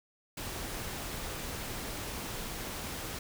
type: noise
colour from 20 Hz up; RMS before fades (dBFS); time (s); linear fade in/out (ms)
pink; -39; 0.37-3.19; 5
effects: none